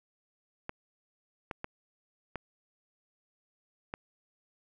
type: clicks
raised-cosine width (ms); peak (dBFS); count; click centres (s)
0.5; -21; 5; 0.694 / 1.512 / 1.644 / 2.357 / 3.939
effects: none